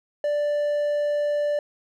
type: tone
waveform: triangle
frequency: 587.3 Hz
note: D5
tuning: in tune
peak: -19 dBFS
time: 0.24-1.59 s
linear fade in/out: 2 ms
effects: none